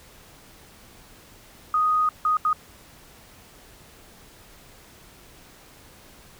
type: tone bursts at uneven times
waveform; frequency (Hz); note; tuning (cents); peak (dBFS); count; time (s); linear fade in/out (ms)
sine; 1244.5; D#6; 0; -18; 3; 1.74-2.09 / 2.25-2.37 / 2.45-2.53; 2
effects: pink hiss -50 dBFS RMS until 6.39 s